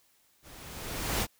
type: noise with level ramp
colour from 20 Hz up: pink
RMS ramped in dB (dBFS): -52 to -27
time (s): 0.42-1.27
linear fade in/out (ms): 50
effects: white hiss -67 dBFS RMS until 1.39 s